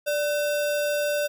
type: tone with sample-and-hold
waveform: sine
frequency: 587.3 Hz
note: D5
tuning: in tune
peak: -22 dBFS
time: 0.06-1.28 s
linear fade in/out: 20 ms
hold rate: 2100 Hz
effects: none

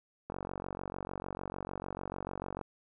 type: click train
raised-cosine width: 1 ms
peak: -24 dBFS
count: 109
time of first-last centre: 0.3-2.613 s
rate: 46.7 Hz
effects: none

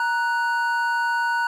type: tone pair together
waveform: triangle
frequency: 936.9 / 1480 Hz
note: A#5 / F#6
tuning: +8 / 0 cents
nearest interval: minor sixth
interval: 792 cents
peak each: -21 dBFS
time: 0-1.47 s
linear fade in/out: 2 ms
effects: none

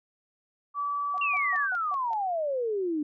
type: tone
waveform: sine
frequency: 1151 Hz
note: D6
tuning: 35 cents flat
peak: -27 dBFS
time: 0.74-1.69 s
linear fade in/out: 50 ms
type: tone bursts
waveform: sine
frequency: 740 Hz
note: F#5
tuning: in tune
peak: -35 dBFS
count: 6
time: 1.14-2.138 s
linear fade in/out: 2 ms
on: 33 ms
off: 160 ms
type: click train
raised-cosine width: 0.2 ms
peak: -33 dBFS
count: 6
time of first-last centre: 1.18-2.132 s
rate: 5.25 Hz
type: exponential sweep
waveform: sine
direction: down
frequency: 2800 to 290 Hz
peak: -26 dBFS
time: 1.21-3.03 s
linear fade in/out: 5 ms
effects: none

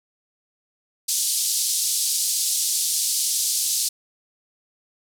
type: band-pass noise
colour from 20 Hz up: white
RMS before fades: -23 dBFS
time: 1.08-3.89 s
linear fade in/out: 10 ms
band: 4100 to 11000 Hz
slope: 24 dB/octave
effects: none

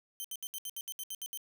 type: tone bursts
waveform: 5% pulse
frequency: 3100 Hz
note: G7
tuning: 20 cents flat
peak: -29 dBFS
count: 11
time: 0.2-1.374 s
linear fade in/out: 0 ms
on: 44 ms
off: 69 ms
effects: none

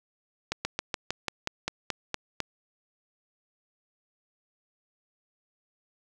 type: slowing click train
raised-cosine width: 0.2 ms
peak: -11 dBFS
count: 11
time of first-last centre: 0.52-2.403 s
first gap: 130 ms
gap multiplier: 1.08
effects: none

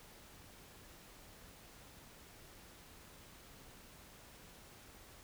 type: silence
effects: pink hiss -58 dBFS RMS until 5.23 s

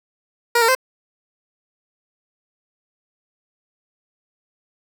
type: tone with pitch steps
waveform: 15% pulse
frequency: 474 / 456.6 / 519 Hz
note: A#4 / A#4 / C5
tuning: +29 / -36 / -14 cents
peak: -7 dBFS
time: 0.55-0.751 s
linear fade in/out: 5 ms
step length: 67 ms
effects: none

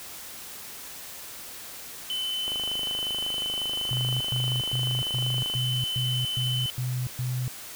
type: tone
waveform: triangle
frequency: 3036 Hz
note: F#7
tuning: 44 cents sharp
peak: -26 dBFS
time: 2.1-6.7 s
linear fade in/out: 0 ms
type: click train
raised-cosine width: 1 ms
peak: -25 dBFS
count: 79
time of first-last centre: 2.48-5.539 s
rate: 25.5 Hz
type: tone bursts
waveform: sine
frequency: 126.1 Hz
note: B2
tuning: 36 cents sharp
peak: -26 dBFS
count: 9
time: 3.91-7.48 s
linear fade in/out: 0 ms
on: 290 ms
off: 120 ms
effects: white hiss -41 dBFS RMS until 7.75 s

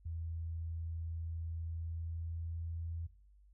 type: tone with pitch glide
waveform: sine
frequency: 82.41 to 83.13 Hz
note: E2 to E2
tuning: 0 to +15 cents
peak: -38 dBFS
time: 0.05-3.07 s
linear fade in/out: 10 ms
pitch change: +15 cents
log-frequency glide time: 1.64-2.66 s
effects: noise-tail reverb RT60 0.6 s tail -22 dB re dry + added 50 Hz sine -60 dBFS peak until 3.53 s

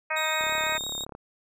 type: harmonic tone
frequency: 313.2 Hz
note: D#4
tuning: 11 cents sharp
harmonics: 2 / 3 / 4 / 5 / 6 / 7 / 8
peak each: -33 / -33 / -33 / -33 / -33 / -33 / -33 dBFS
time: 0.1-0.78 s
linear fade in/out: 10 ms
type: tone with vibrato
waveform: 30% pulse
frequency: 3729 Hz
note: A#7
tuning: in tune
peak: -28 dBFS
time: 0.16-1.05 s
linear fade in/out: 10 ms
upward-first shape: square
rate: 5.9 Hz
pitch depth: 19 cents each way
type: click train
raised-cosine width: 1 ms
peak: -26 dBFS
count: 27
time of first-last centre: 0.41-1.151 s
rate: 35.1 Hz
effects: none

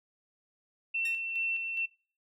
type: tone with tremolo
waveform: sine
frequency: 2696 Hz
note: E7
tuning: 38 cents sharp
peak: -29 dBFS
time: 0.94-1.86 s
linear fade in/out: 10 ms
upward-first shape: square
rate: 2.4 Hz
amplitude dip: 40%
type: tone with exponential decay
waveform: 10% pulse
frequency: 1852 Hz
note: A#6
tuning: 12 cents flat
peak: -31 dBFS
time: 1.05-1.23 s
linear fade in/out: 5 ms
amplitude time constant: 37 ms
effects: noise-tail reverb RT60 0.4 s tail -22 dB re dry

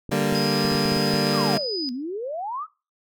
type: clicks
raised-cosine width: 3 ms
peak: -21 dBFS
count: 9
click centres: 0.093 / 0.325 / 0.651 / 0.72 / 0.751 / 0.856 / 0.922 / 0.965 / 1.14 s
type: chord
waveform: 20% pulse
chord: G minor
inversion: second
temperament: equal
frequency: 146.83 / 196 / 233.1 Hz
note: D3 / G3 / Bb3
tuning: 0 / 0 / 0 cents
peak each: -20 dBFS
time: 0.11-1.58 s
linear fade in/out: 10 ms
type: tone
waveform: sine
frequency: 4978 Hz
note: D#8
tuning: in tune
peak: -26 dBFS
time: 0.35-1.89 s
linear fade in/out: 0 ms
type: exponential two-way sweep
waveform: sine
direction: down then up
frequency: 1338 to 237 to 1338 Hz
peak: -27 dBFS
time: 1.32-2.67 s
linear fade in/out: 50 ms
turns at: 1.92 s
effects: noise-tail reverb RT60 0.3 s tail -21 dB re dry

